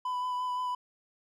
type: tone with vibrato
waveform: triangle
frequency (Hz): 998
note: B5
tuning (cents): +18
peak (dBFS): -28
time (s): 0.05-0.75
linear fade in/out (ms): 5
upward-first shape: sine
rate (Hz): 5.8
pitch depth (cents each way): 15
effects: none